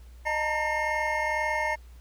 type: tone cluster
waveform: triangle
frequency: 615 / 892 / 934 / 1817 / 2139 Hz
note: D#5 / A5 / A#5 / A#6 / C7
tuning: -20 / +23 / +3 / -45 / +38 cents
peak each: -30 dBFS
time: 0.25-1.76 s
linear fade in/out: 20 ms
effects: added 60 Hz sine -45 dBFS peak until 2 s + pink hiss -61 dBFS RMS until 2 s